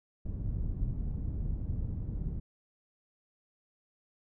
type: low-pass noise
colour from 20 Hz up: pink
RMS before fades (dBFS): -34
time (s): 0.25-2.4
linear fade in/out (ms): 10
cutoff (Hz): 140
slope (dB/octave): 12
effects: none